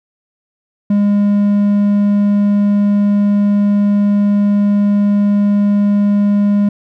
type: tone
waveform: triangle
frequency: 204 Hz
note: G#3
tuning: 31 cents flat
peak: -7 dBFS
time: 0.9-6.69 s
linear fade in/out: 5 ms
effects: none